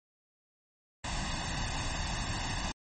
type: noise with comb filter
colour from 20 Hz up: pink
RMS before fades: -34 dBFS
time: 1.04-2.72 s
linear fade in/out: 5 ms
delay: 1.1 ms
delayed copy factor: +0.75
effects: MP3 32 kbps